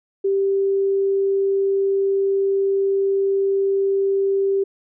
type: tone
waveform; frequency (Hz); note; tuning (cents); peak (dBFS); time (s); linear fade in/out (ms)
sine; 392; G4; 0; -16; 0.24-4.64; 10
effects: none